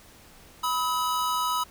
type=tone pair together; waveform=square; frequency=987.8 / 1278.4 Hz; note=B5 / D#6; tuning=0 / +47 cents; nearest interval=major third; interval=447 cents; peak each=-28 / -28 dBFS; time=0.63-1.64 s; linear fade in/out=10 ms; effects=pink hiss -52 dBFS RMS until 1.7 s